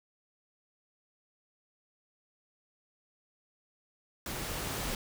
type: noise with level ramp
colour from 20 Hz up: pink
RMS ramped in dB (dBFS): -38 to -35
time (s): 4.26-4.95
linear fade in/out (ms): 2
effects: none